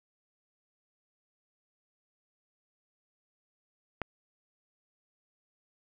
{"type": "click", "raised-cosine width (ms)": 0.5, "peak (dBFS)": -17, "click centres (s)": 4.017, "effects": []}